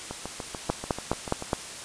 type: two click trains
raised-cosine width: 1 ms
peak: -9 / -19 dBFS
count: 5 / 10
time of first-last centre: 0.7-1.532 / 0.11-1.424 s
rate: 4.81 / 6.85 Hz
effects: white hiss -39 dBFS RMS until 1.84 s + resampled to 22050 Hz

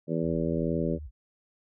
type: harmonic tone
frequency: 81.9 Hz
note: E2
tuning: 11 cents flat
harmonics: 2 / 3 / 4 / 5 / 6 / 7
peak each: -30 / -32 / -33 / -34 / -35 / -35 dBFS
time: 0.07-0.99 s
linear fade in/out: 50 ms
type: tone with vibrato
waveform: sine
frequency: 63.4 Hz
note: B1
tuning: 46 cents sharp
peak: -37 dBFS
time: 0.21-1.11 s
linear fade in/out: 50 ms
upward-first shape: square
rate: 4.1 Hz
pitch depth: 290 cents each way
effects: none

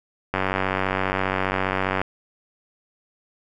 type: click train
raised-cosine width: 0.5 ms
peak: -7 dBFS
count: 160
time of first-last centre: 0.34-2.015 s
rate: 94.9 Hz
effects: none

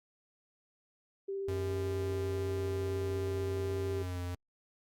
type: tone with vibrato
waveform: sine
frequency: 392 Hz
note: G4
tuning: in tune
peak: -34 dBFS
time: 1.28-4.03 s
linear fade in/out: 10 ms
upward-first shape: triangle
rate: 16 Hz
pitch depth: 12 cents each way
type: tone with pitch glide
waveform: square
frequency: 92.5 to 88.68 Hz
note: F#2 to F2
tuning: 0 to +27 cents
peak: -36 dBFS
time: 1.48-4.35 s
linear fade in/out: 5 ms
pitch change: -73 cents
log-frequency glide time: 3.91-4.22 s
effects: Opus 48 kbps

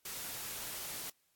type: noise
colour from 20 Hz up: white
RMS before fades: -42 dBFS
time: 0.05-1.1 s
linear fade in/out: 5 ms
effects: white hiss -75 dBFS RMS until 1.35 s + AAC 64 kbps

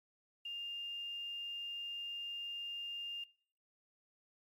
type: tone with quantisation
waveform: sine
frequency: 2807 Hz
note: F7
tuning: 8 cents sharp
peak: -40 dBFS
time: 0.45-3.24 s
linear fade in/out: 5 ms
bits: 11
effects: noise-tail reverb RT60 0.5 s tail -21 dB re dry + MP3 64 kbps

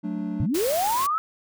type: chord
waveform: triangle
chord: D major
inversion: first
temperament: equal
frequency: 185 / 220 / 293.7 Hz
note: F#3 / A3 / D4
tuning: 0 / 0 / 0 cents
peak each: -29 dBFS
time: 0.03-0.47 s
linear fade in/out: 20 ms
type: linear sweep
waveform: sine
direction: up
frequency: 83.8 to 1326 Hz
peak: -21 dBFS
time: 0.4-1.18 s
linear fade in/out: 0 ms
type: noise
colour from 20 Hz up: white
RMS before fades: -31 dBFS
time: 0.54-1.07 s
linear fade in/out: 10 ms
effects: none

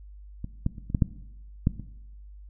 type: clicks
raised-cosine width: 5 ms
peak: -21 / -12 / -28 / -24 / -11 / -7 / -8 / -24 dBFS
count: 8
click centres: 0.444 / 0.664 / 0.782 / 0.901 / 0.948 / 1.022 / 1.671 / 1.797 s
effects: noise-tail reverb RT60 0.9 s tail -17 dB re dry + added 50 Hz sine -43 dBFS peak until 2.49 s

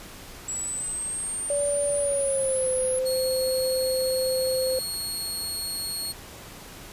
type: linear sweep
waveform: sine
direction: up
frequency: 7710 to 10550 Hz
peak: -28 dBFS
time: 0.48-2.99 s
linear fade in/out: 5 ms
type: tone with pitch glide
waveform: sine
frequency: 575 to 518.2 Hz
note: D5 to C5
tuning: -37 to -17 cents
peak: -23 dBFS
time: 1.5-4.79 s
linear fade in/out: 2 ms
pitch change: -180 cents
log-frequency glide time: 1.98-2.69 s
type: tone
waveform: 20% pulse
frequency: 4319 Hz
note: C#8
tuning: 46 cents flat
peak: -23 dBFS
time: 3.05-6.13 s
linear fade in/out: 20 ms
effects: pink hiss -43 dBFS RMS until 6.92 s + resampled to 32000 Hz

